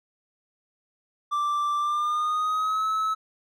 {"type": "tone with pitch glide", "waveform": "triangle", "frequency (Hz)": [1174.7, 1295.9], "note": ["D6", "E6"], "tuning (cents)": [0, -30], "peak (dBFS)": -21, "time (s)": [1.31, 3.15], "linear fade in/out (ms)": 20, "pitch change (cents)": 170, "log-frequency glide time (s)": [1.78, 2.87], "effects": []}